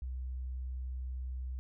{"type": "tone", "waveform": "sine", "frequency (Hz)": 63.6, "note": "C2", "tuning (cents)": -48, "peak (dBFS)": -36, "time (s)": [0.02, 1.59], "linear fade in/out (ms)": 0, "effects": []}